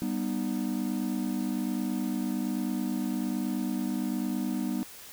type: chord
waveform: triangle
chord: G augmented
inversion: none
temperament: just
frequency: 196 / 245 / 306.2 Hz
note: G3 / B3 / D#4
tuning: 0 / -14 / -28 cents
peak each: -31 / -29 / -32 dBFS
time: 0.02-4.83 s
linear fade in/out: 0 ms
effects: white hiss -47 dBFS RMS until 5.12 s